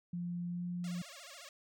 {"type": "tone with pitch glide", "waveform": "sine", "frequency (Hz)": [174.61, 176.43], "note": ["F3", "F3"], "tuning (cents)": [0, 18], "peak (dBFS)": -36, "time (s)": [0.13, 1.02], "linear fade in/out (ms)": 5, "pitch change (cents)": 18, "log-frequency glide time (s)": [0.49, 0.64]}
{"type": "tone with vibrato", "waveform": "5% pulse", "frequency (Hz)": 622.3, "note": "D#5", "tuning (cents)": 0, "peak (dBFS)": -38, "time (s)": [0.84, 1.49], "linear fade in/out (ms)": 2, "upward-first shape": "sine", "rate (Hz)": 14, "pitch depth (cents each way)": 240}
{"effects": []}